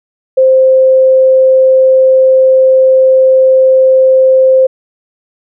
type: tone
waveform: sine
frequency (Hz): 523.3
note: C5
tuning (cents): 0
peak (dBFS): -3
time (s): 0.37-4.67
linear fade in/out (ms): 10
effects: none